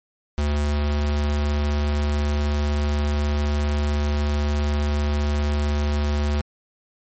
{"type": "tone", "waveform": "square", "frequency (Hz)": 73.42, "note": "D2", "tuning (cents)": 0, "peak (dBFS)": -20, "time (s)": [0.38, 6.41], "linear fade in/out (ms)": 0, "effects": ["MP3 32 kbps"]}